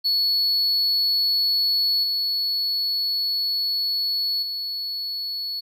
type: tone with level steps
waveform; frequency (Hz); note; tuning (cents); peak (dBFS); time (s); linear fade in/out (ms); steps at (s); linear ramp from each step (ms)
triangle; 4400; C#8; -14; -17 / -20 / -25; 0.04-5.61; 20; 2.03 / 4.42; 10
effects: none